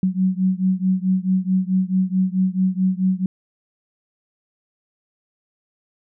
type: beating tone pair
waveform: sine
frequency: 185 / 189.6 Hz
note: F#3 / F#3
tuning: 0 / +43 cents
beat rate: 4.6 Hz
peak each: -19 / -20 dBFS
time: 0.03-3.26 s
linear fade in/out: 2 ms
effects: none